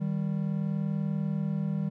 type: tone pair together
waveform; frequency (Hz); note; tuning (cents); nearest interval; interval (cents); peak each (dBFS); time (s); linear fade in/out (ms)
triangle; 155.57 / 196; D#3 / G3; 0 / 0; major third; 400; -28; 0-1.9; 20
effects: none